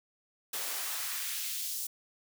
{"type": "noise with high-pass filter sweep", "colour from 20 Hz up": "white", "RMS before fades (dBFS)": -36, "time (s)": [0.53, 1.87], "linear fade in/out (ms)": 5, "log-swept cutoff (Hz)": [350, 6100], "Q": 0.95, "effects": []}